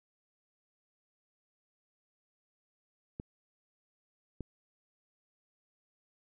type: clicks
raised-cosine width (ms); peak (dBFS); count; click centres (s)
3; -26; 2; 3.199 / 4.407
effects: none